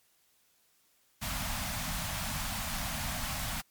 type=band-stop noise; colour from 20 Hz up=pink; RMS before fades=-35 dBFS; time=1.21-3.62 s; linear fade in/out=20 ms; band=250 to 620 Hz; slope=48 dB/octave; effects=white hiss -69 dBFS RMS until 3.7 s + MP3 96 kbps